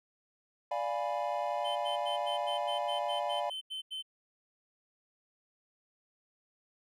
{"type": "chord", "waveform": "triangle", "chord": "D diminished seventh", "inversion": "none", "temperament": "equal", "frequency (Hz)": [587.3, 698.5, 830.6, 987.8], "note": ["D5", "F5", "Ab5", "Cb6"], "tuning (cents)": [0, 0, 0, 0], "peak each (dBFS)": [-34, -34, -35, -37], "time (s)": [0.71, 3.5], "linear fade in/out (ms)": 5}
{"type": "tone bursts", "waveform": "triangle", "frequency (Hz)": 3072, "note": "G7", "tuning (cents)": -36, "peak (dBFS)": -35, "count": 12, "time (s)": [1.64, 4.026], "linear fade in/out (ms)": 20, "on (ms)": 120, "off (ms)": 86}
{"effects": []}